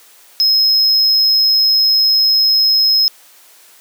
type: tone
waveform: triangle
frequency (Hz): 5140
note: E8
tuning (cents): -45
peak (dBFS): -8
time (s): 0.4-3.08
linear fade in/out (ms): 0
effects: white hiss -45 dBFS RMS until 3.8 s + high-pass 400 Hz 12 dB/octave